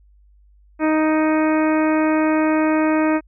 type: harmonic tone with a mistuned harmonic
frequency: 311.6 Hz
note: D#4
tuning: 3 cents sharp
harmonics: 1 / 2 / 3 / 4 / 5 / 6 / 7 / 8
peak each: -16 / -22 / -26 / -28 / -30 / -32 / -33 / -34 dBFS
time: 0.79-3.21 s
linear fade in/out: 50 ms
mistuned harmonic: 7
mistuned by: +19 cents
effects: added 50 Hz sine -49 dBFS peak until 3.27 s